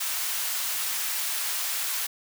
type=high-pass noise; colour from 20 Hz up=white; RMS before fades=-29 dBFS; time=0-2.07 s; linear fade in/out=10 ms; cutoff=940 Hz; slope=12 dB/octave; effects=none